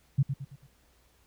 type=tone with echo; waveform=sine; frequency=137 Hz; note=C#3; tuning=20 cents flat; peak=-19 dBFS; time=0.18-0.23 s; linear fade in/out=10 ms; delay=110 ms; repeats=4; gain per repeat=-8 dB; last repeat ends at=0.67 s; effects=added 60 Hz sine -66 dBFS peak until 1.26 s + pink hiss -66 dBFS RMS until 1.26 s